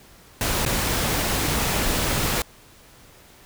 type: noise with dropouts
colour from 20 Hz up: pink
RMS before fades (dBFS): -23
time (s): 0.41-2.42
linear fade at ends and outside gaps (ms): 1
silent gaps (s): 0.651-0.662
effects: pink hiss -50 dBFS RMS until 3.45 s